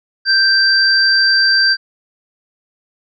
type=tone pair together; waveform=sine; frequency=1568 / 4699 Hz; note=G6 / D8; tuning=0 / 0 cents; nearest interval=octave + perfect fifth; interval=1900 cents; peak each=-12 dBFS; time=0.25-1.77 s; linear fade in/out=50 ms; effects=none